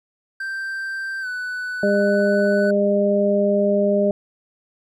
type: tone with pitch glide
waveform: triangle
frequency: 1568 to 1491.2 Hz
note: G6 to F#6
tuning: 0 to +13 cents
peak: -23 dBFS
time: 0.4-2.71 s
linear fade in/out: 5 ms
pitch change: -87 cents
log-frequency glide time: 1.21-1.27 s
type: harmonic tone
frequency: 202.3 Hz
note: G#3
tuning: 45 cents flat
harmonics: 1 / 2 / 3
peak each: -20 / -21 / -18 dBFS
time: 1.83-4.11 s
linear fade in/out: 2 ms
effects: none